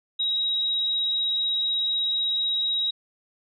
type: tone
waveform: sine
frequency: 3821 Hz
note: A#7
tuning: 42 cents sharp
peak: -22 dBFS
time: 0.19-2.91 s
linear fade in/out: 10 ms
effects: none